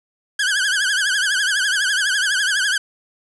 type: tone with vibrato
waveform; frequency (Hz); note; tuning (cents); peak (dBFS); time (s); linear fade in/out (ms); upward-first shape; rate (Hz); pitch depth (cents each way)
sawtooth; 1579; G6; +12; -13; 0.39-2.78; 5; triangle; 12; 150
effects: resampled to 24000 Hz + 7-bit